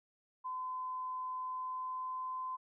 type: tone with pitch glide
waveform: sine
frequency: 1021 to 1028.1 Hz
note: C6 to C6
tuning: -43 to -31 cents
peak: -37 dBFS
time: 0.44-2.57 s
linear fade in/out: 20 ms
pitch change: +12 cents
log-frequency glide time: 1.39-2.45 s
effects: none